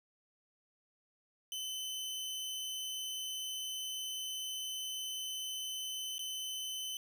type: tone with dropouts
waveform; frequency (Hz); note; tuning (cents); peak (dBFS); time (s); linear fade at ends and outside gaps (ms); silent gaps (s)
sawtooth; 3043; F#7; +48; -35; 1.52-6.97; 1; 6.182-6.192
effects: none